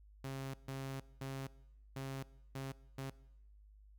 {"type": "tone bursts at uneven times", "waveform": "sawtooth", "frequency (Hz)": 134.8, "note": "C#3", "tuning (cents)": -48, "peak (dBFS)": -37, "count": 6, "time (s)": [[0.24, 0.54], [0.68, 1], [1.21, 1.47], [1.96, 2.23], [2.55, 2.72], [2.98, 3.1]], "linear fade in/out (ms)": 5, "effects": ["noise-tail reverb RT60 0.9 s tail -21 dB re dry", "added 51 Hz sine -58 dBFS peak until 3.98 s"]}